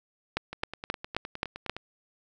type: two click trains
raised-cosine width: 0.3 ms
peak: -11 / -21 dBFS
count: 6 / 13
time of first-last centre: 0.37-1.696 / 0.53-1.766 s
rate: 3.77 / 9.71 Hz
effects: none